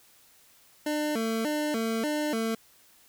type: tone with vibrato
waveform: 25% pulse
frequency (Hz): 260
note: C4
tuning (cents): -11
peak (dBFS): -23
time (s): 0.86-2.55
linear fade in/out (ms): 5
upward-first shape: square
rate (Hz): 1.7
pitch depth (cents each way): 250
effects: white hiss -59 dBFS RMS until 3.08 s